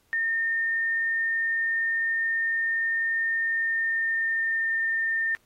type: tone with pitch glide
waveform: sine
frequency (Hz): 1821 to 1810.5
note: A#6 to A6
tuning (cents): -41 to +49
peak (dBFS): -23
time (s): 0.13-5.35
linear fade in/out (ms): 0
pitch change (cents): -10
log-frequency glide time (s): 3.44-4.69
effects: pink hiss -66 dBFS RMS until 5.45 s + AAC 48 kbps